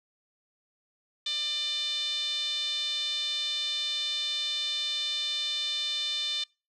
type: tone with band-pass filter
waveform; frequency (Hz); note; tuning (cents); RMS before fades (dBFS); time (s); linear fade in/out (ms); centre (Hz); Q
5% pulse; 597; D5; +28; -31; 1.26-6.44; 5; 3600; 5.7
effects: noise-tail reverb RT60 0.3 s tail -25 dB re dry